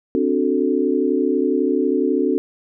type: chord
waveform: sine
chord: D dominant seventh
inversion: third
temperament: equal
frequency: 261.6 / 293.7 / 370 / 440 Hz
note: C4 / D4 / F#4 / A4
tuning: 0 / 0 / 0 / 0 cents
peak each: -21 / -21 / -21 / -22 dBFS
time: 0.15-2.38 s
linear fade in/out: 0 ms
effects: none